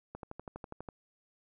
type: click train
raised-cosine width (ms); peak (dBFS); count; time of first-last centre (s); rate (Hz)
1; -28; 10; 0.15-0.888; 12.2
effects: none